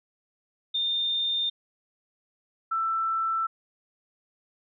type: tone pair in turn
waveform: sine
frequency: 3621 / 1330.7 Hz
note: A7 / E6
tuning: +49 / +16 cents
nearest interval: octave + perfect fourth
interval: 1733 cents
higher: first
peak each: -24 dBFS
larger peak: neither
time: 0.74-1.5 / 2.71-3.47 s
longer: neither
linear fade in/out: 10 ms
effects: none